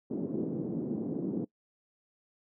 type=band-pass noise; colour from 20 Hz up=white; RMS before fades=-34 dBFS; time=0.1-1.45 s; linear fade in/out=10 ms; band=170 to 340 Hz; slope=24 dB/octave; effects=noise-tail reverb RT60 0.1 s tail -23 dB re dry